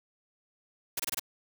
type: noise bursts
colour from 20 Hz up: white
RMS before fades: -32 dBFS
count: 5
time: 0.97-1.196 s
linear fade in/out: 5 ms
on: 26 ms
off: 24 ms
effects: none